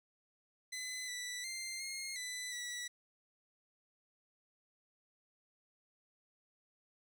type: tone with pitch steps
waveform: 15% pulse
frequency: 2019 / 1972 / 2094 / 2141 / 1995 / 1951 Hz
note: B6 / B6 / C7 / C7 / B6 / B6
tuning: +38 / -3 / +1 / +39 / +17 / -22 cents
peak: -34 dBFS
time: 0.72-2.88 s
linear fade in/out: 10 ms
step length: 360 ms
effects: none